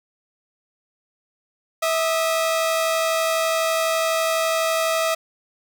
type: tone pair together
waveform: sawtooth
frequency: 650 / 1228 Hz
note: E5 / D#6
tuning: -24 / -23 cents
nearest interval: major seventh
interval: 1101 cents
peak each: -16 / -23 dBFS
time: 1.82-5.15 s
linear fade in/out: 10 ms
effects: none